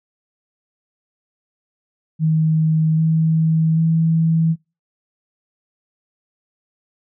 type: tone with pitch steps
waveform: sine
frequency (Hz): 158.2 / 160.41 / 162.65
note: D#3 / E3 / E3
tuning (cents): +29 / -47 / -23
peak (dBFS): -13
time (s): 2.19-4.56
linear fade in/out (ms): 50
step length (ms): 790
effects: noise-tail reverb RT60 0.3 s tail -25 dB re dry